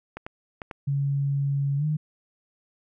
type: clicks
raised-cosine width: 0.5 ms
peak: -20 dBFS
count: 4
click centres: 0.17 / 0.265 / 0.618 / 0.712 s
type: tone with pitch glide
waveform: sine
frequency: 140 to 152.67 Hz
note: C#3 to D#3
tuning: +18 to -33 cents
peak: -22 dBFS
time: 0.87-1.97 s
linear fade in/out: 10 ms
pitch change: +149 cents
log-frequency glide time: 1.77-1.85 s
effects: none

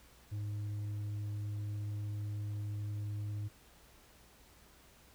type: tone with tanh clipping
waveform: sine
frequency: 103.83 Hz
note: G#2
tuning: in tune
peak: -37 dBFS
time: 0.31-3.49 s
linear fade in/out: 20 ms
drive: 4 dB
effects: added 60 Hz sine -66 dBFS peak until 5.14 s + pink hiss -62 dBFS RMS until 5.14 s

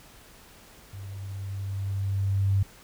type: tone with level ramp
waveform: sine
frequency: 98 Hz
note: G2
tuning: in tune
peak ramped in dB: -37 to -19 dBFS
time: 0.93-2.63 s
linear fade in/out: 5 ms
effects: pink hiss -52 dBFS RMS until 2.83 s

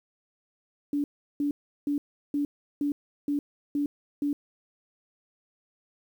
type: tone bursts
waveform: sine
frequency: 288.5 Hz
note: D4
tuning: 31 cents flat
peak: -24 dBFS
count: 8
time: 0.93-4.33 s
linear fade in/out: 2 ms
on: 110 ms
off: 360 ms
effects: 9-bit

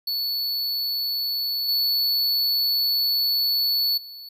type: tone with level steps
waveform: square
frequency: 4435 Hz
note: C#8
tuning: in tune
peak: -24 / -20 / -38 dBFS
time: 0.07-4.29 s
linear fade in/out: 5 ms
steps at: 1.68 / 3.97 s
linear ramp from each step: 10 ms
effects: none

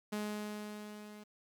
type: tone with level ramp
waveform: sawtooth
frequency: 210 Hz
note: G#3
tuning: 19 cents sharp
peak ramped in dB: -31 to -46 dBFS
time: 0.12-1.24 s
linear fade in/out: 10 ms
effects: 11-bit

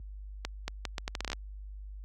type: accelerating click train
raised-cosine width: 0.2 ms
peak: -16 dBFS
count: 12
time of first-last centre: 0.45-1.331 s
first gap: 230 ms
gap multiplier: 0.75
effects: added 50 Hz sine -32 dBFS peak until 2.04 s + high-pass 80 Hz 12 dB/octave

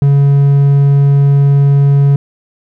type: tone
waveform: triangle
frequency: 140.6 Hz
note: C#3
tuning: 25 cents sharp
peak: -3 dBFS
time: 0.02-2.16 s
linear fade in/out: 2 ms
effects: none

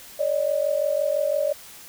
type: tone pair together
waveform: sine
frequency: 566.1 / 612 Hz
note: C#5 / D#5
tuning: +36 / -29 cents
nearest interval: minor second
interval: 135 cents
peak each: -23 dBFS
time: 0.19-1.53 s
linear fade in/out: 10 ms
effects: white hiss -44 dBFS RMS until 1.88 s

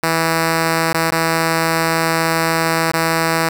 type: tone with dropouts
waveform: 5% pulse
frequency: 163.5 Hz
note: E3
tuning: 14 cents flat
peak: -3 dBFS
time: 0.03-3.49 s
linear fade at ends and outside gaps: 5 ms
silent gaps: 0.93-0.943 / 1.107-1.119 / 2.918-2.935 s
effects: 7-bit

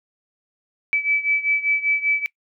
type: beating tone pair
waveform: sine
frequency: 2301 / 2306.1 Hz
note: D7 / D7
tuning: -36 / -32 cents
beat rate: 5.1 Hz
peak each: -20 / -23 dBFS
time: 0.93-2.26 s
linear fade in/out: 0 ms
effects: noise-tail reverb RT60 0.1 s tail -21 dB re dry

